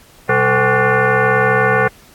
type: tone with frequency modulation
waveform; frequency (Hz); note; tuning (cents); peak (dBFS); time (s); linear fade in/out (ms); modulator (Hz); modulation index
sine; 511; C5; -41; -10; 0.29-1.88; 5; 318; 4.3
effects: pink hiss -46 dBFS RMS until 2.14 s + AAC 64 kbps